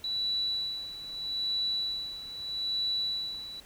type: tone with tremolo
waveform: sine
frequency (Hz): 3946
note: B7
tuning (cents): -2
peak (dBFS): -27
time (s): 0.04-3.6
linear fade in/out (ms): 2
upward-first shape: sine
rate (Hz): 0.79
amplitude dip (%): 75
effects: pink hiss -54 dBFS RMS until 3.65 s